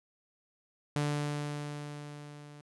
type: tone with level ramp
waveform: sawtooth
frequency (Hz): 146.83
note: D3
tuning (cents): 0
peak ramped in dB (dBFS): -24 to -45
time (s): 0.96-2.61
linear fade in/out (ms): 0
effects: resampled to 24000 Hz